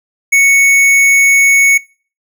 triangle tone with hard clipping, 2217 Hz, C#7, in tune, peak -7 dBFS, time 0.32-1.78 s, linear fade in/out 10 ms, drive 16 dB, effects noise-tail reverb RT60 0.4 s tail -23 dB re dry

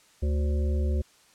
harmonic tone with a mistuned harmonic, 73.42 Hz, D2, in tune, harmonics 1 / 3 / 5 / 7 / 8, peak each -23 / -36 / -37 / -41 / -44 dBFS, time 0.22-1.02 s, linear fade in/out 10 ms, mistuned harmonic 8, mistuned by -33 cents, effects white hiss -59 dBFS RMS until 1.34 s + low-pass 9000 Hz 12 dB/octave

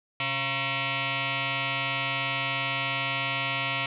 sine tone with frequency modulation, 128.9 Hz, C3, 26 cents flat, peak -26 dBFS, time 0.2-3.86 s, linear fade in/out 2 ms, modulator 407 Hz, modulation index 7.5, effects none

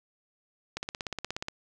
click train, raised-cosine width 0.2 ms, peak -16 dBFS, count 13, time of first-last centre 0.77-1.484 s, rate 16.8 Hz, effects none

